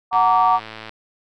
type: chord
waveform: sine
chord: Gb augmented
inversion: none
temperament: just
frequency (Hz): 740 / 925 / 1156.2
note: Gb5 / Bb5 / D6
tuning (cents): 0 / -14 / -27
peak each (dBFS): -17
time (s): 0.11-0.6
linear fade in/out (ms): 50
type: click train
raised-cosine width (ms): 0.3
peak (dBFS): -18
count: 85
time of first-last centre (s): 0.13-0.894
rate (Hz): 110
effects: none